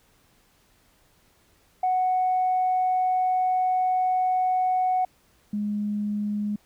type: tone pair in turn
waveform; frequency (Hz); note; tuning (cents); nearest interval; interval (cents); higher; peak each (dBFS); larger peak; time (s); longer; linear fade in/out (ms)
sine; 740 / 207.7; F#5 / G#3; 0 / 0; octave + minor seventh; 2200; first; -19 / -24; first; 1.83-5.05 / 5.53-6.56; first; 5
effects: tanh soft clip ceiling -16 dBFS + pink hiss -62 dBFS RMS until 6.65 s